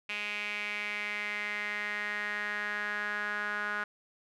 sawtooth tone with band-pass filter sweep, 207.7 Hz, G#3, in tune, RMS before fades -35 dBFS, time 0.09-3.84 s, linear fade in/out 5 ms, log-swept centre 2500 to 1500 Hz, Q 5.3, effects none

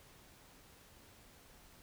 silence, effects pink hiss -61 dBFS RMS until 1.82 s

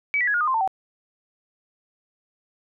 sine tone with pitch steps, 2283 / 1953.3 / 1671.3 / 1429.9 / 1223.4 / 1046.8 / 895.6 / 766.3 Hz, D7 / B6 / G#6 / F6 / D#6 / C6 / A5 / G5, -50 / -20 / +10 / +40 / -30 / 0 / +30 / -40 cents, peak -19 dBFS, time 0.14-0.676 s, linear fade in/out 0 ms, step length 67 ms, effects none

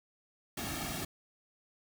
pink noise with comb filter, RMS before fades -38 dBFS, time 0.57-1.05 s, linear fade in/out 5 ms, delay 2 ms, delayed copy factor -0.75, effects none

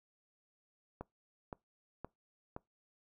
click train, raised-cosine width 1 ms, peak -28 dBFS, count 4, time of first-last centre 1.01-2.564 s, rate 1.93 Hz, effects noise-tail reverb RT60 0.2 s tail -24 dB re dry

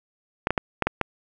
clicks, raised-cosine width 0.5 ms, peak -6 dBFS, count 6, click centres 0.471 / 0.506 / 0.578 / 0.823 / 0.87 / 1.013 s, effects none

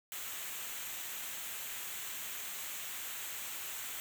white noise with comb filter, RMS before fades -42 dBFS, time 0.12-4 s, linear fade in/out 0 ms, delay 0.2 ms, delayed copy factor -0.55, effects none

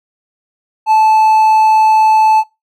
triangle tone, 872 Hz, A5, 16 cents flat, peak -4 dBFS, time 0.86-2.44 s, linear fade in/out 50 ms, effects noise-tail reverb RT60 0.2 s tail -20 dB re dry

